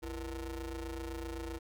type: ring-modulated tone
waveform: 30% pulse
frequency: 138.59 Hz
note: C#3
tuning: in tune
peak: -33 dBFS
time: 0.02-1.59 s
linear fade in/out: 20 ms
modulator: 194 Hz
effects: none